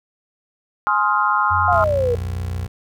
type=chord; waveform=sine; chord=F minor seventh; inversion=first; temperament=just; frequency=838.1 / 1047.7 / 1257.2 / 1396.9 Hz; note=Ab5 / C6 / Eb6 / F6; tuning=+16 / +2 / +18 / 0 cents; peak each=-22 / -19 / -20 / -21 dBFS; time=0.87-1.84 s; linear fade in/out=0 ms
type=tone with pitch glide; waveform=sine; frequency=90.9 to 87.8 Hz; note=F#2 to F2; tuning=-30 to +10 cents; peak=-23 dBFS; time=1.5-2.67 s; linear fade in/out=20 ms; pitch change=-60 cents; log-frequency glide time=2.09-2.18 s
type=exponential sweep; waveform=sine; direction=down; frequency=733 to 466.2 Hz; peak=-16 dBFS; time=1.68-2.15 s; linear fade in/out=2 ms
type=tone; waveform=20% pulse; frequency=61 Hz; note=B1; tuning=21 cents flat; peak=-24 dBFS; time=1.71-2.68 s; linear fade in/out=10 ms
effects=none